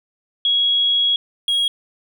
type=tone pair in turn; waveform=sine / triangle; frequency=3322 / 3297 Hz; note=G#7 / G#7; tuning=0 / -13 cents; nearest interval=unison; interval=13 cents; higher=first; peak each=-14 dBFS; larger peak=neither; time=0.45-1.16 / 1.48-1.68 s; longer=first; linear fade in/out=2 ms; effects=none